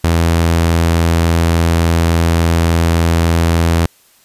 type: tone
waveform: sawtooth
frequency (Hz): 83.5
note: E2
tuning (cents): +23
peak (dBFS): -6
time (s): 0.04-3.86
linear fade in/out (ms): 0
effects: white hiss -50 dBFS RMS until 4.24 s + resampled to 32000 Hz